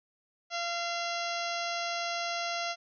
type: harmonic tone with a mistuned harmonic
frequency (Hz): 687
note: F5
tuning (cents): -29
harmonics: 1 / 2 / 3 / 4 / 5 / 6 / 7 / 8 / 9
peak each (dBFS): -35 / -38 / -40 / -41 / -42 / -43 / -43 / -44 / -45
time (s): 0.5-2.76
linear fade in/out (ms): 50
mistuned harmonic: 5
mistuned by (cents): -50
effects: none